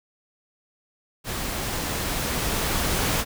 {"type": "noise with level ramp", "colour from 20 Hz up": "pink", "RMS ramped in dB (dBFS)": [-30, -23], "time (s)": [1.24, 3.25], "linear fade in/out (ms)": 50, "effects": []}